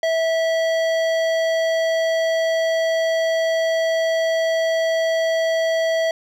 sine tone with hard clipping, 653 Hz, E5, 17 cents flat, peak -19 dBFS, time 0.03-6.11 s, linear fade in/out 2 ms, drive 14 dB, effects none

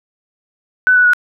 sine tone with pitch steps, 1500 / 1480.2 / 1460.7 Hz, F#6 / F#6 / F#6, +23 / 0 / -23 cents, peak -7 dBFS, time 0.87-1.134 s, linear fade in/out 0 ms, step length 88 ms, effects none

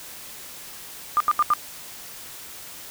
sine tone bursts, 1204 Hz, D6, 43 cents sharp, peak -15 dBFS, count 4, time 1.17-1.536 s, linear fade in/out 0 ms, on 33 ms, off 78 ms, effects white hiss -40 dBFS RMS until 2.9 s

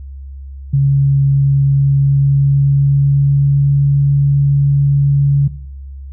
sine tone with pitch glide, 138.59 to 140.77 Hz, C#3 to C#3, 0 to +27 cents, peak -8 dBFS, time 0.73-5.48 s, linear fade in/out 10 ms, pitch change +27 cents, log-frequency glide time 1.67-3.88 s, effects noise-tail reverb RT60 0.9 s tail -18 dB re dry + added 68 Hz sine -27 dBFS peak until 6.12 s

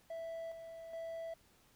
triangle tone with tremolo, 659.3 Hz, E5, in tune, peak -39 dBFS, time 0.1-1.34 s, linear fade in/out 5 ms, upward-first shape square, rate 1.2 Hz, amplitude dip 50%, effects pink hiss -68 dBFS RMS until 1.75 s

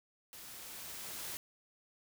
white noise with level ramp, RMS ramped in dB -51 to -42 dBFS, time 0.33-1.37 s, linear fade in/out 0 ms, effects none

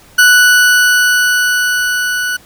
40% pulse tone with level ramp, 1480 Hz, F#6, in tune, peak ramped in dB -3 to -14 dBFS, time 0.18-2.37 s, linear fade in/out 10 ms, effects pink hiss -43 dBFS RMS until 2.45 s

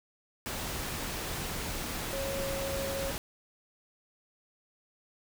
sine tone in noise, 547 Hz, C#5, 23 cents flat, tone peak -34 dBFS, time 2.13-3.11 s, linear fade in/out 0 ms, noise pink, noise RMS -36 dBFS, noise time 0.46-3.18 s, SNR -1 dB, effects none

